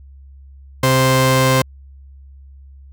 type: tone pair together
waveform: sawtooth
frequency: 130.81 / 523.2 Hz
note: C3 / C5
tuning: 0 / 0 cents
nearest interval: 2 octaves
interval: 2400 cents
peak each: -10 dBFS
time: 0.83-1.62 s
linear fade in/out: 5 ms
effects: added 68 Hz sine -38 dBFS peak until 2.92 s